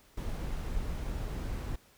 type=noise; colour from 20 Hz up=brown; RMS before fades=-35 dBFS; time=0.17-1.76 s; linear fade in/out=5 ms; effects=pink hiss -62 dBFS RMS until 1.97 s